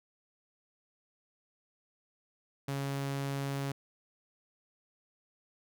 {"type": "tone", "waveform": "sawtooth", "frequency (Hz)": 138.59, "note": "C#3", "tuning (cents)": 0, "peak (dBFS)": -29, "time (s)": [2.68, 3.72], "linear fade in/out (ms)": 5, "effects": []}